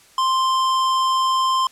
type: tone with hard clipping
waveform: sine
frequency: 1046.5 Hz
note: C6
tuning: in tune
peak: -18 dBFS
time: 0.18-1.67 s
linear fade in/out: 2 ms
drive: 14 dB
effects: white hiss -51 dBFS RMS until 1.71 s + low-pass 10000 Hz 12 dB/octave